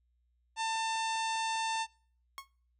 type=harmonic tone; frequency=895 Hz; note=A5; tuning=29 cents sharp; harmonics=1 / 2 / 3 / 4 / 5 / 6 / 7 / 8 / 9 / 10; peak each=-32 / -41 / -41 / -42 / -45 / -48 / -47 / -52 / -51 / -51 dBFS; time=0.56-1.87 s; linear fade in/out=50 ms
type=tone with exponential decay; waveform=sawtooth; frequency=1093 Hz; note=C#6; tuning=25 cents flat; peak=-33 dBFS; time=2.38-2.48 s; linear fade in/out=0 ms; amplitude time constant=21 ms
effects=noise-tail reverb RT60 0.5 s tail -25 dB re dry + added 60 Hz sine -70 dBFS peak until 2.79 s